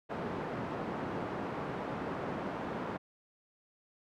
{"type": "band-pass noise", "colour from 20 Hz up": "pink", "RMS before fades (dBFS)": -38, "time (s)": [0.09, 2.98], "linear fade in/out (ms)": 20, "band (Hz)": [170, 1200], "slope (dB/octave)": 12, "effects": []}